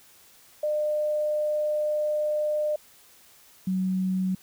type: tone pair in turn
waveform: sine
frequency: 603 / 186.99 Hz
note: D5 / F#3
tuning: +46 / +19 cents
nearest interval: octave + minor sixth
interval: 2027 cents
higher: first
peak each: -23 / -23 dBFS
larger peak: neither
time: 0.63-2.76 / 3.67-4.35 s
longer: first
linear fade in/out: 5 ms
effects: white hiss -55 dBFS RMS until 4.42 s